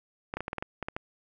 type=clicks; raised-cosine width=0.5 ms; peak=-18 dBFS; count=10; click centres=0.339 / 0.37 / 0.406 / 0.481 / 0.531 / 0.583 / 0.625 / 0.827 / 0.885 / 0.965 s; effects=none